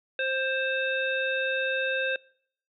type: harmonic tone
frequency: 527 Hz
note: C5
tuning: 12 cents sharp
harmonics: 1 / 3 / 5 / 7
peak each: -30 / -29 / -32 / -37 dBFS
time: 0.19-2.16 s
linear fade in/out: 2 ms
effects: noise-tail reverb RT60 0.6 s tail -24 dB re dry